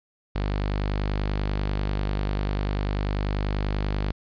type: tone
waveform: sawtooth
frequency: 50.2 Hz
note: G1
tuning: 42 cents sharp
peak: -20 dBFS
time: 0.35-4.12 s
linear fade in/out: 10 ms
effects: resampled to 11025 Hz + 10-bit